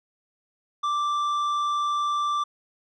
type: tone with tanh clipping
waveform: sine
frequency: 1174.7 Hz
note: D6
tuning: in tune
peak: -24 dBFS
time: 0.83-2.44 s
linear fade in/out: 10 ms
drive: 8 dB
effects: none